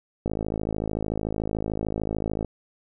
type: click train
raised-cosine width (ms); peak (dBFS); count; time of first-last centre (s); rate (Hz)
2; -14; 118; 0.26-2.447; 53.5
effects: none